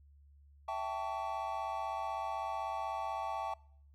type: chord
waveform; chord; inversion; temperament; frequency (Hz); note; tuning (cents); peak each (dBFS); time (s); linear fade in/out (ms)
triangle; A dominant seventh; second; equal with one note detuned; 659.3 / 784 / 880 / 1129.4; E5 / G5 / A5 / C#6; 0 / 0 / 0 / +32; -40 / -38 / -38 / -40; 0.68-3.54; 5
effects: noise-tail reverb RT60 0.6 s tail -23 dB re dry + added 71 Hz sine -58 dBFS peak until 3.94 s

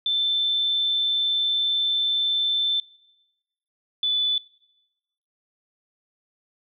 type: tone pair in turn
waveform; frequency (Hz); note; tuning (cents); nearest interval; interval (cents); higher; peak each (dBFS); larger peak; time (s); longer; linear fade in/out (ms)
sine; 3539 / 3484; A7 / A7; +9 / -18; unison; 27; first; -20; neither; 0.06-2.8 / 4.03-4.38; first; 2
effects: noise-tail reverb RT60 1.0 s tail -22 dB re dry

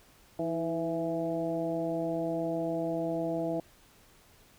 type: harmonic tone with a mistuned harmonic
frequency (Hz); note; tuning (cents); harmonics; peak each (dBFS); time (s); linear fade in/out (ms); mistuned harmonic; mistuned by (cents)
166.2; E3; +15; 1 / 2 / 3 / 4 / 5; -38 / -33 / -37 / -33 / -45; 0.39-3.6; 2; 2; -39
effects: pink hiss -60 dBFS RMS until 4.58 s

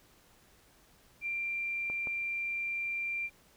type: tone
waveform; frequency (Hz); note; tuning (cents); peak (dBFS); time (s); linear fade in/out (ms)
sine; 2370; D7; +15; -32; 1.21-3.3; 50
type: clicks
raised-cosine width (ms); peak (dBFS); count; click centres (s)
1; -30; 2; 1.9 / 2.072
effects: pink hiss -63 dBFS RMS until 3.56 s

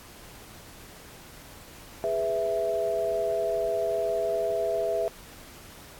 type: chord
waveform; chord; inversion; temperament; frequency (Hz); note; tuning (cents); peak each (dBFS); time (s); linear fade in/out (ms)
sine; E major; first; just; 412 / 494.4 / 659.3; G#4 / B4 / E5; -14 / +2 / 0; -31 / -32 / -26; 2.04-5.08; 0
effects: pink hiss -48 dBFS RMS until 5.99 s + AAC 64 kbps

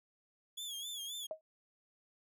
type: tone with vibrato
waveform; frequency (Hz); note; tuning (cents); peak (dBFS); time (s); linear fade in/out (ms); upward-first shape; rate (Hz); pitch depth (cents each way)
sawtooth; 3377; G#7; +28; -38; 0.57-1.27; 10; sine; 3.8; 93
type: tone with exponential decay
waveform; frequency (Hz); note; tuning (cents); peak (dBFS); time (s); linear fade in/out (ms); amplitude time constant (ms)
sine; 631; D#5; +24; -33; 1.31-1.41; 1; 20
effects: none

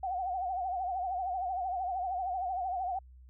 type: tone with vibrato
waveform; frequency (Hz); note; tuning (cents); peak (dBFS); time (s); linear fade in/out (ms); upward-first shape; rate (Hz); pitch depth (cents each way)
sine; 740; F#5; 0; -31; 0.03-2.99; 5; triangle; 13; 110
effects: added 63 Hz sine -51 dBFS peak until 3.29 s

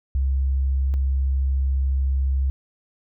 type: tone pair in turn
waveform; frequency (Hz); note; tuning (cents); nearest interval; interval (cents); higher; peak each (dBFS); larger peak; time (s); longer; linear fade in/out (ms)
sine; 67 / 67; C2 / C2; +42 / +42; unison; 0; neither; -18; neither; 0.15-0.94 / 0.94-2.5; second; 0
effects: none

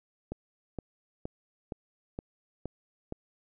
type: click train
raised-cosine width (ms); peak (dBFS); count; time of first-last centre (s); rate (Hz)
2; -22; 7; 0.32-3.124; 2.14
effects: none

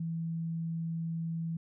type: tone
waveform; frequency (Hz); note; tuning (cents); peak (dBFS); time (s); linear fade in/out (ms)
sine; 164.81; E3; 0; -32; 0-1.57; 5
effects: none

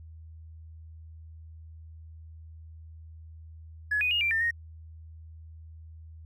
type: tone with pitch steps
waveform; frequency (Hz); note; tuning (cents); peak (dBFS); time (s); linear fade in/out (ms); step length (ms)
triangle; 1694 / 2485 / 2854 / 2359 / 1802 / 1864; G#6 / D#7 / F7 / D7 / A6 / A#6; +34 / -3 / +37 / +7 / +41 / -1; -20; 3.91-4.51; 10; 100
effects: tanh soft clip ceiling -22 dBFS + added 80 Hz sine -44 dBFS peak until 6.25 s

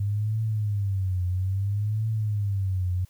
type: tone with vibrato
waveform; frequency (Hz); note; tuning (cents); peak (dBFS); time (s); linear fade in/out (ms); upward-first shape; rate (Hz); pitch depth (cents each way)
sine; 99.9; G2; +33; -23; 0-3.05; 5; triangle; 0.6; 190
effects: white hiss -62 dBFS RMS until 3.09 s

